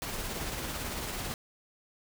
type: noise with tremolo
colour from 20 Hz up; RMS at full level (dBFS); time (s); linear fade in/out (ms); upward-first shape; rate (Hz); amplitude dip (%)
pink; -35; 0.02-1.34; 0; sine; 18; 30
effects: none